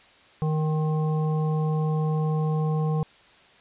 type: harmonic tone with a mistuned harmonic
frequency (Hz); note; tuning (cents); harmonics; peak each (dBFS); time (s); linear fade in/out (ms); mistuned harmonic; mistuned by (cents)
155.56; D#3; 0; 1 / 3 / 5 / 7; -22 / -32 / -36 / -39; 0.42-3.03; 0; 7; -31
effects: white hiss -54 dBFS RMS until 3.6 s + resampled to 8000 Hz